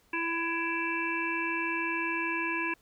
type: harmonic tone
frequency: 333.2 Hz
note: E4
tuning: 19 cents sharp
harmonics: 1 / 3 / 5 / 7 / 8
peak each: -35 / -35 / -35 / -35 / -35 dBFS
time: 0.13-2.74 s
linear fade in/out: 5 ms
effects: pink hiss -66 dBFS RMS until 2.81 s